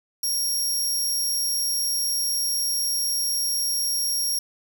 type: tone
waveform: 20% pulse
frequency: 5588 Hz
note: F8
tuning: in tune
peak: -17 dBFS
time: 0.23-4.39 s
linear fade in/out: 5 ms
effects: 8-bit